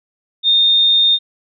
sine tone, 3654 Hz, A#7, 35 cents flat, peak -9 dBFS, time 0.43-1.19 s, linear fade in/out 50 ms, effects none

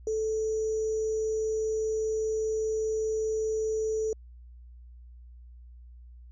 sine tone with sample-and-hold, 437.5 Hz, A4, 10 cents flat, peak -26 dBFS, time 0.07-4.13 s, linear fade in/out 2 ms, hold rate 6300 Hz, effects added 60 Hz sine -46 dBFS peak until 6.31 s + resampled to 16000 Hz

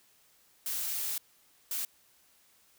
blue noise bursts at uneven times, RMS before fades -34 dBFS, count 2, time 0.66-1.18 / 1.71-1.85 s, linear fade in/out 2 ms, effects white hiss -65 dBFS RMS until 2.78 s

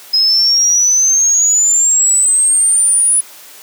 sine exponential sweep, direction up, 5080 to 9940 Hz, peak -8 dBFS, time 0.13-3.21 s, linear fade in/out 10 ms, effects white hiss -37 dBFS RMS until 3.62 s + high-pass 300 Hz 12 dB/octave

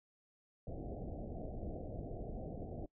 pink low-pass noise, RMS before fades -44 dBFS, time 0.67-2.86 s, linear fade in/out 2 ms, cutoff 740 Hz, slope 96 dB/octave, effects noise-tail reverb RT60 0.1 s tail -23 dB re dry

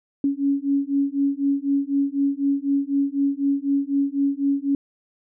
sine beating tone pair, 277.2 / 281.2 Hz, C#4 / C#4, 0 / +25 cents, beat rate 4 Hz, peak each -22 dBFS, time 0.24-4.75 s, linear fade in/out 2 ms, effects none

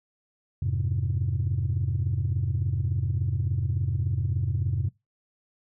sine chord, F minor, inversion none, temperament equal, 87.31 / 103.83 / 130.81 Hz, F2 / Ab2 / C3, 0 / 0 / 0 cents, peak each -27 dBFS, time 0.62-4.89 s, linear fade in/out 5 ms, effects noise-tail reverb RT60 0.2 s tail -22 dB re dry + tanh soft clip ceiling -18 dBFS

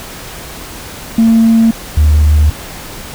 sine tone pair in turn, 226.4 / 75.55 Hz, A3 / D2, +50 / +50 cents, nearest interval octave + perfect fifth, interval 1900 cents, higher first, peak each -3 dBFS, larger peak neither, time 1.18-1.71 / 1.97-2.5 s, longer neither, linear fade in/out 5 ms, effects tanh soft clip ceiling -2 dBFS + pink hiss -28 dBFS RMS until 3.14 s

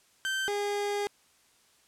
30% pulse tone pair in turn, 1553 / 408.6 Hz, G6 / G#4, -17 / -28 cents, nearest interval octave + major seventh, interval 2311 cents, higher first, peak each -26 dBFS, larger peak neither, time 0.25-0.48 / 0.48-1.07 s, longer second, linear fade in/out 0 ms, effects white hiss -64 dBFS RMS until 1.87 s + low-pass 10000 Hz 12 dB/octave

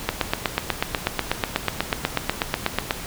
click train, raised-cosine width 0.3 ms, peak -3 dBFS, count 24, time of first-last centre 0.09-2.909 s, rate 8.16 Hz, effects pink hiss -34 dBFS RMS until 3.06 s

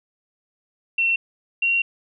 sine tone pair in turn, 2712 / 2748 Hz, E7 / F7, +49 / -29 cents, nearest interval unison, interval 22 cents, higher second, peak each -17 dBFS, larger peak neither, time 0.98-1.16 / 1.62-1.82 s, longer second, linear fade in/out 5 ms, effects none

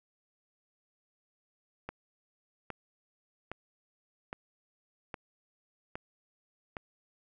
click train, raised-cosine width 0.5 ms, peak -23 dBFS, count 7, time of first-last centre 1.89-6.768 s, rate 1.23 Hz, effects none

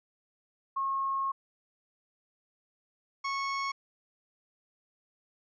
sine / 30% pulse tone pair in turn, 1085 / 1101.4 Hz, C#6 / C#6, -37 / -11 cents, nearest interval unison, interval 26 cents, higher second, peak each -28 / -28 dBFS, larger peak neither, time 0.76-1.32 / 3.24-3.72 s, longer first, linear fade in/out 10 ms, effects resampled to 16000 Hz

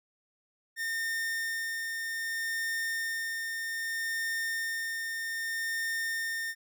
45% pulse tone with tremolo, 1819 Hz, A#6, 43 cents flat, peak -30 dBFS, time 0.76-6.55 s, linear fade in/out 50 ms, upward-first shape sine, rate 0.63 Hz, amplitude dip 30%, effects none

